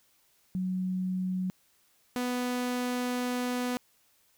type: tone pair in turn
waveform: sine / sawtooth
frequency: 185 / 247.6 Hz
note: F#3 / B3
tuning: 0 / +5 cents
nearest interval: perfect fourth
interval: 505 cents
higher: second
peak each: -28 / -25 dBFS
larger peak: second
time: 0.55-1.5 / 2.16-3.77 s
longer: second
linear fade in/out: 0 ms
effects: white hiss -67 dBFS RMS until 4.37 s